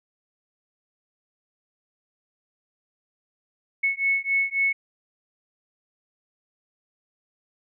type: beating tone pair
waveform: sine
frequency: 2200 / 2203.7 Hz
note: C#7 / C#7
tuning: -14 / -11 cents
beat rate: 3.7 Hz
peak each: -24 dBFS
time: 3.83-4.73 s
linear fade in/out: 10 ms
effects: none